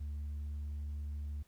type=tone with tanh clipping; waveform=triangle; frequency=73.42 Hz; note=D2; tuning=in tune; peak=-38 dBFS; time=0-1.43 s; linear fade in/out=10 ms; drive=7 dB; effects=pink hiss -70 dBFS RMS until 1.47 s

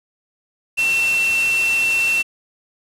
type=tone in noise; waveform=sine; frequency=2697 Hz; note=E7; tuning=39 cents sharp; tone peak=-15 dBFS; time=0.77-2.23 s; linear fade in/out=20 ms; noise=white; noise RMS=-27 dBFS; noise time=0.77-2.23 s; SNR=+9 dB; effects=low-pass 10000 Hz 12 dB/octave

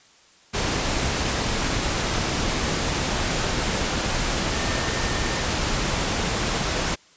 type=tone in noise; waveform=sine; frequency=1813 Hz; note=A#6; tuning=49 cents flat; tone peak=-35 dBFS; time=4.52-5.43 s; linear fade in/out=20 ms; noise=pink; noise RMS=-24 dBFS; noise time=0.53-6.96 s; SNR=-14 dB; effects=white hiss -54 dBFS RMS until 7.16 s + resampled to 16000 Hz

